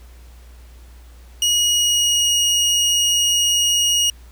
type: tone with pitch glide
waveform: 25% pulse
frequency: 2896 to 2879 Hz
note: F#7 to F#7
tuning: -38 to -48 cents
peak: -11 dBFS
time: 1.42-4.1 s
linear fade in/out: 2 ms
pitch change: -10 cents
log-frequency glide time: 1.74-2.39 s
effects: added 60 Hz sine -40 dBFS peak until 4.31 s + pink hiss -52 dBFS RMS until 4.31 s